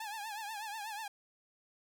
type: tone with vibrato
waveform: sawtooth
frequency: 853 Hz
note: G#5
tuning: 46 cents sharp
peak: -36 dBFS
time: 0-1.08 s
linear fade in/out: 5 ms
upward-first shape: triangle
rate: 8.2 Hz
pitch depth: 120 cents each way
effects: none